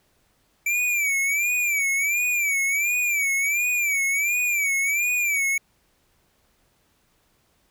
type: tone with vibrato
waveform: square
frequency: 2321 Hz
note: D7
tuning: 21 cents flat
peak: -21 dBFS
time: 0.66-5.58 s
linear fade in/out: 5 ms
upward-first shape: sine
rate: 1.4 Hz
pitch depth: 110 cents each way
effects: pink hiss -65 dBFS RMS until 7.7 s